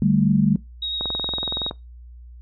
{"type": "chord", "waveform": "sine", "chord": "D suspended fourth", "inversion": "none", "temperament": "equal with one note detuned", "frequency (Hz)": [148.62, 196, 220], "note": ["D3", "G3", "A3"], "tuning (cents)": [21, 0, 0], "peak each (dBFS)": [-20, -18, -20], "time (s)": [0.02, 0.56], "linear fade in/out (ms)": 2}
{"type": "tone with vibrato", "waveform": "sine", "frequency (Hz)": 3772, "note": "A#7", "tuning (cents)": 20, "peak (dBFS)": -24, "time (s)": [0.82, 1.7], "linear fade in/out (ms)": 5, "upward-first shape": "sine", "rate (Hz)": 10, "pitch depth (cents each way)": 11}
{"type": "click train", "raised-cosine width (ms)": 1, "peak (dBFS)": -16, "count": 16, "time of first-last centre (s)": [1.01, 1.711], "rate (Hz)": 21.4}
{"effects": ["noise-tail reverb RT60 0.2 s tail -22 dB re dry", "added 60 Hz sine -39 dBFS peak until 2.41 s"]}